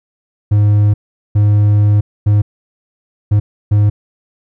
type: tone bursts at uneven times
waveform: triangle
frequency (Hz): 103.83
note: G#2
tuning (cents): 0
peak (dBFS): -5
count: 5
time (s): 0.51-0.94 / 1.35-2.01 / 2.26-2.42 / 3.31-3.4 / 3.71-3.9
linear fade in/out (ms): 10
effects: none